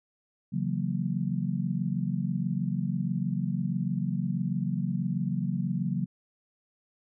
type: chord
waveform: sine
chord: F# dominant seventh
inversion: second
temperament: just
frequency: 138.75 / 166.5 / 185 / 231.2 Hz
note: C#3 / E3 / F#3 / A#3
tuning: +2 / +18 / 0 / -14 cents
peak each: -32 / -33 / -30 / -35 dBFS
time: 0.52-6.06 s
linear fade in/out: 20 ms
effects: none

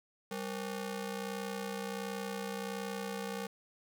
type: ring-modulated tone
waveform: sawtooth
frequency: 331.4 Hz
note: E4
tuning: 9 cents sharp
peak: -30 dBFS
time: 0.31-3.47 s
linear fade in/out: 5 ms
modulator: 135 Hz
effects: 11-bit

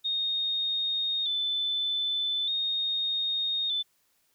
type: tone with vibrato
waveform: sine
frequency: 3609 Hz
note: A7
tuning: 43 cents sharp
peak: -26 dBFS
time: 0.04-3.83 s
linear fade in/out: 20 ms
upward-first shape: square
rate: 0.41 Hz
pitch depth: 45 cents each way
effects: white hiss -70 dBFS RMS until 4.34 s

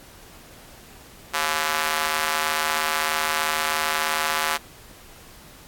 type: tone with high-pass filter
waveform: square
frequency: 77.78 Hz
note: D#2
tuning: in tune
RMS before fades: -24 dBFS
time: 1.33-4.58 s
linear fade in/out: 20 ms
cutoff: 1100 Hz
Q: 1.1
effects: pink hiss -47 dBFS RMS until 5.67 s + AAC 64 kbps

